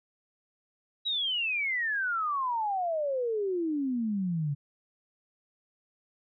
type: exponential sweep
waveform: sine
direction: down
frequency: 3918 to 138.59 Hz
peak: -27 dBFS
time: 1.05-4.55 s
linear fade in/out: 20 ms
effects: none